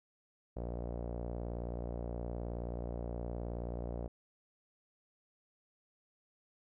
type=tone with low-pass filter; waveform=sawtooth; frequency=59 Hz; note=A#1; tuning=22 cents sharp; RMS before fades=-40 dBFS; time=0.56-4.08 s; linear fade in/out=10 ms; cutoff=600 Hz; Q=2.5; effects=none